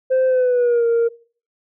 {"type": "tone with pitch glide", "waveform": "sine", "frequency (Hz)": [519, 465.1], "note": ["C5", "A#4"], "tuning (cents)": [-14, -4], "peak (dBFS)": -11, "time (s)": [0.1, 1.09], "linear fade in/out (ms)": 20, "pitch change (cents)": -190, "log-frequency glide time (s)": [0.27, 0.86], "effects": ["noise-tail reverb RT60 0.4 s tail -20 dB re dry", "tanh soft clip ceiling -12 dBFS"]}